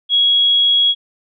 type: tone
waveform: sine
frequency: 3322 Hz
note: G#7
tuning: in tune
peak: -10 dBFS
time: 0.09-0.95 s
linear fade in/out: 50 ms
effects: none